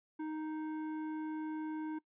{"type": "tone with hard clipping", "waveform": "sine", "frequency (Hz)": 311.1, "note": "D#4", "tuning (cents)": 0, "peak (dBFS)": -39, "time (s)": [0.19, 1.99], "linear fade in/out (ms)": 10, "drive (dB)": 10, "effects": ["noise-tail reverb RT60 0.1 s tail -21 dB re dry", "resampled to 8000 Hz"]}